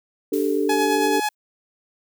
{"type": "chord", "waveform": "sine", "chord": "D suspended fourth", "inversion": "none", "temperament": "equal", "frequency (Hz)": [293.7, 392, 440], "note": ["D4", "G4", "A4"], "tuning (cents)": [0, 0, 0], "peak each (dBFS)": -23, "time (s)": [0.32, 1.2], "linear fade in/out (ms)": 5}
{"type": "noise with exponential decay", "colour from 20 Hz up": "blue", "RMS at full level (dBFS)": -35, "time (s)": [0.33, 1.35], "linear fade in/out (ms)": 5, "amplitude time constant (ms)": 220}
{"type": "tone with tremolo", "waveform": "sawtooth", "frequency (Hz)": 844, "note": "G#5", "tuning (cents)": 28, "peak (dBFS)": -16, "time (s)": [0.69, 1.29], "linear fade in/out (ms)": 5, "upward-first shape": "sine", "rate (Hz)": 9.2, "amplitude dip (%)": 35}
{"effects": []}